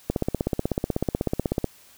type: click train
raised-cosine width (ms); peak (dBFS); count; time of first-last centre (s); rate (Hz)
2; -9; 26; 0.1-1.643; 16.2
effects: white hiss -53 dBFS RMS until 1.97 s